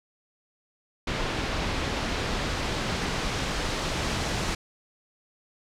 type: noise with low-pass filter sweep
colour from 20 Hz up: pink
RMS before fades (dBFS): -29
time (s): 1.07-4.55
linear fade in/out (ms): 5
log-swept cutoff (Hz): 4000 to 6300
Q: 0.81
effects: none